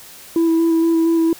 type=tone with vibrato; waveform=sine; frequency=329.6 Hz; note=E4; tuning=in tune; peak=-10 dBFS; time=0.36-1.33 s; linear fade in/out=2 ms; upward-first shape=square; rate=4.3 Hz; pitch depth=12 cents each way; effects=tanh soft clip ceiling -11 dBFS + white hiss -40 dBFS RMS until 1.39 s